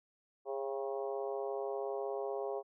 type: harmonic tone with a mistuned harmonic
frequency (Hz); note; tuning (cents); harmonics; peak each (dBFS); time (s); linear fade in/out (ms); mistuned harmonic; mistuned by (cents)
136.5; C#3; -26; 3 / 4 / 5 / 6 / 7 / 8; -38 / -41 / -43 / -46 / -50 / -52; 0.45-2.63; 50; 6; -52
effects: none